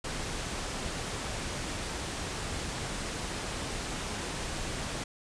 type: low-pass noise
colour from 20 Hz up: pink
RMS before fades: -36 dBFS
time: 0.04-5.04 s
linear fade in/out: 5 ms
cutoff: 9500 Hz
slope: 48 dB/octave
effects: none